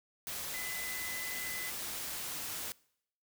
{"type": "tone in noise", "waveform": "sine", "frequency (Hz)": 2014, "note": "B6", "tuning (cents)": 33, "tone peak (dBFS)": -41, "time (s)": [0.54, 1.7], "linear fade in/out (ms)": 0, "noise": "white", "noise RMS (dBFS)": -40, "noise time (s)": [0.27, 2.72], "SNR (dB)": -4, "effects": ["noise-tail reverb RT60 0.7 s tail -23 dB re dry"]}